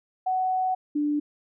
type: tone pair in turn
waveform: sine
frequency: 746 / 294.9 Hz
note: F#5 / D4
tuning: +14 / +7 cents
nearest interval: octave + major third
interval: 1607 cents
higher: first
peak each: -22 dBFS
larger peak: neither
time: 0.26-0.75 / 0.95-1.2 s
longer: first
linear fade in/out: 10 ms
effects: none